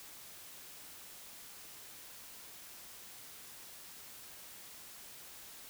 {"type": "silence", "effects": ["white hiss -52 dBFS RMS until 5.69 s"]}